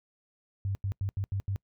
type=tone bursts at uneven times; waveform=sine; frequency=98.2 Hz; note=G2; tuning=4 cents sharp; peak=-28 dBFS; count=6; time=0.65-0.75 / 0.84-0.92 / 1.01-1.09 / 1.17-1.24 / 1.32-1.4 / 1.48-1.56 s; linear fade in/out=0 ms; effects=noise-tail reverb RT60 0.1 s tail -26 dB re dry